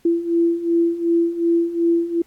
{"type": "beating tone pair", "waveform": "sine", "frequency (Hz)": [335.9, 338.6], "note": ["E4", "E4"], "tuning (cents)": [33, 46], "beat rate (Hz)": 2.7, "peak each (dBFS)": [-21, -17], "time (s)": [0.05, 2.22], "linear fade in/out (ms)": 5, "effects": ["pink hiss -58 dBFS RMS until 2.26 s", "AAC 64 kbps"]}